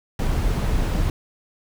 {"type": "noise", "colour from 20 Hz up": "brown", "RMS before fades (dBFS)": -21, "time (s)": [0.19, 1.1], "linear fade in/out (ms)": 2, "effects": []}